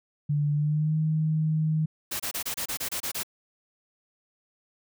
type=tone with pitch glide; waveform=sine; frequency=146.83 to 156.46 Hz; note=D3 to D#3; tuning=0 to +10 cents; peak=-22 dBFS; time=0.29-1.86 s; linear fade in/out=10 ms; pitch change=+110 cents; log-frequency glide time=0.53-0.96 s
type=noise bursts; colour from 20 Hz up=white; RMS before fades=-31 dBFS; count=10; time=2.11-3.233 s; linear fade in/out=10 ms; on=88 ms; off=27 ms
effects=none